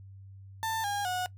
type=tone with pitch steps; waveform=35% pulse; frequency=891 / 813 / 730 Hz; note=A5 / G#5 / F#5; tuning=+22 / -37 / -24 cents; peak=-28 dBFS; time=0.63-1.26 s; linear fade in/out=0 ms; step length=210 ms; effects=noise-tail reverb RT60 0.1 s tail -19 dB re dry + added 97 Hz sine -46 dBFS peak until 1.37 s